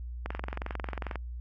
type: click train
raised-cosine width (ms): 0.5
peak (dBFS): -19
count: 21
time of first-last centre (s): 0.26-1.157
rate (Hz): 22.3
effects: added 60 Hz sine -36 dBFS peak until 1.4 s + Opus 48 kbps